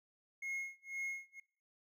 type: tone with tremolo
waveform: triangle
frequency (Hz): 2160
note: C#7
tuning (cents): -45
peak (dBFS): -35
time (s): 0.42-1.4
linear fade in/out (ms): 5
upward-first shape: sine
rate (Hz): 2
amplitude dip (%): 100
effects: noise-tail reverb RT60 0.5 s tail -22 dB re dry